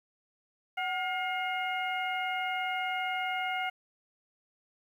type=harmonic tone with a mistuned harmonic; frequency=713 Hz; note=F5; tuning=36 cents sharp; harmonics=1 / 2 / 3 / 4; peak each=-33 / -37 / -35 / -40 dBFS; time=0.77-3.7 s; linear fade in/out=10 ms; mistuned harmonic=1; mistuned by=+83 cents; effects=10-bit